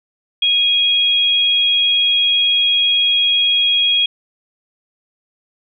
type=tone pair together; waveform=sine; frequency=2478 / 3294 Hz; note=D#7 / G#7; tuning=-8 / -15 cents; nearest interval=perfect fourth; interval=493 cents; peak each=-21 / -12 dBFS; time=0.42-4.06 s; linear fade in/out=5 ms; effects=none